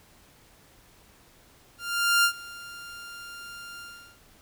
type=tone with ADSR envelope; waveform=sawtooth; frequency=1396.9 Hz; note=F6; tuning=in tune; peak=-14 dBFS; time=1.78-4.19 s; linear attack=460 ms; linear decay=83 ms; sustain=-22 dB; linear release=390 ms; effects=pink hiss -57 dBFS RMS until 4.41 s